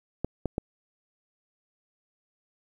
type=clicks; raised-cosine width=2 ms; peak=-14 dBFS; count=3; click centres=0.246 / 0.457 / 0.581 s; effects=9-bit